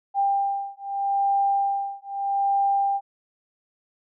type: beating tone pair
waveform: sine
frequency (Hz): 794 / 794.8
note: G5 / G5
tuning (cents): +22 / +24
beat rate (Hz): 0.8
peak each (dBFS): -24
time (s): 0.14-3.01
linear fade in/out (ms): 50
effects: none